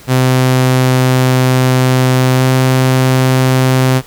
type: tone with pitch glide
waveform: sawtooth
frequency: 128.6 to 129.87 Hz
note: C3 to C3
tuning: -30 to -13 cents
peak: -4 dBFS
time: 0.07-4.02 s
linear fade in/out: 50 ms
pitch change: +17 cents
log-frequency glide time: 2.34-2.43 s
effects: pink hiss -38 dBFS RMS until 4.06 s